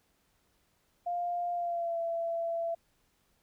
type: tone with pitch glide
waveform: sine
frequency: 701 to 671.3 Hz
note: F5 to E5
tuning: +6 to +31 cents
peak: -30 dBFS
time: 1.06-2.75 s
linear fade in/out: 10 ms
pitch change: -75 cents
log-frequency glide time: 1.53-1.98 s
effects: pink hiss -72 dBFS RMS until 3.42 s